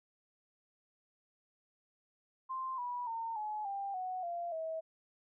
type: tone with pitch steps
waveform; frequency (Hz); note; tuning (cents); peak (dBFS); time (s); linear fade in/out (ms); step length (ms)
sine; 1046.5 / 976.4 / 911 / 850 / 793.1 / 740 / 690.4 / 644.2; C6 / B5 / A#5 / G#5 / G5 / F#5 / F5 / E5; 0 / -20 / -40 / +40 / +20 / 0 / -20 / -40; -36; 2.49-4.81; 20; 290
effects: none